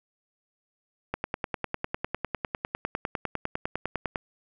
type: click train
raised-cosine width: 0.5 ms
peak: -13 dBFS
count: 31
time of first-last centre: 1.14-4.158 s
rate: 9.94 Hz
effects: none